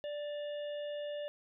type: harmonic tone with a mistuned harmonic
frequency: 587.3 Hz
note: D5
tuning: in tune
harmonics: 1 / 3 / 5 / 6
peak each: -37 / -53 / -52 / -55 dBFS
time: 0.04-1.28 s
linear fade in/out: 0 ms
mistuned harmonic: 5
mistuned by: -47 cents
effects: none